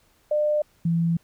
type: tone pair in turn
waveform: sine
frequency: 600 / 167.5 Hz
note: D5 / E3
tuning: +37 / +28 cents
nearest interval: octave + minor seventh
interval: 2209 cents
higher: first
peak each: -19 dBFS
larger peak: neither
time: 0.31-0.62 / 0.85-1.17 s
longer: second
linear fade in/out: 5 ms
effects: pink hiss -62 dBFS RMS until 1.23 s